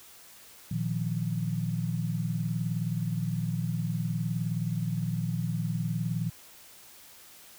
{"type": "chord", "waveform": "sine", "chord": "Bb suspended fourth", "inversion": "none", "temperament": "just", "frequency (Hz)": [116.54, 155.39, 174.81], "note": ["Bb2", "Eb3", "F3"], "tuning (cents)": [0, -2, 2], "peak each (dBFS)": -32, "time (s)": [0.71, 6.3], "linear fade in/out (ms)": 5, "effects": ["white hiss -52 dBFS RMS until 7.58 s"]}